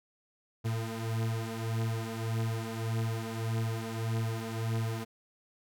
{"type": "beating tone pair", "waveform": "40% pulse", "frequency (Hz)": [112.3, 114], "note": ["A2", "A#2"], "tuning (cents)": [36, -38], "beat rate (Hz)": 1.7, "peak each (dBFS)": [-32, -35], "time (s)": [0.64, 5.05], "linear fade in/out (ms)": 20, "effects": []}